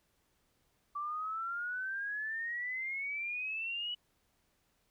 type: exponential sweep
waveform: sine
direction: up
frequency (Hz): 1157 to 2960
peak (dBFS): -35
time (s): 0.95-3.95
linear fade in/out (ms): 10
effects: pink hiss -75 dBFS RMS until 4.9 s